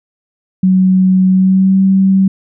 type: tone with pitch glide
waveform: sine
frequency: 186.8 to 192.05 Hz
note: F#3 to G3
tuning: +17 to -35 cents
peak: -6 dBFS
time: 0.63-2.28 s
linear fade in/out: 5 ms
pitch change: +48 cents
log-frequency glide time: 1.29-1.8 s
effects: none